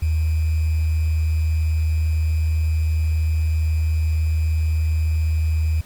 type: tone with sample-and-hold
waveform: sine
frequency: 79 Hz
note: D#2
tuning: 27 cents sharp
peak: -16 dBFS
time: 0.02-5.81 s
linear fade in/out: 5 ms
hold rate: 2450 Hz
effects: pink hiss -47 dBFS RMS until 5.85 s + MP3 96 kbps